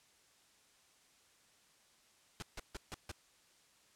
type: noise bursts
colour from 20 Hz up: pink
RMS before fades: -44 dBFS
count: 5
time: 2.4-3.115 s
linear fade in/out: 0 ms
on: 23 ms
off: 150 ms
effects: white hiss -68 dBFS RMS until 3.95 s + low-pass 9000 Hz 12 dB/octave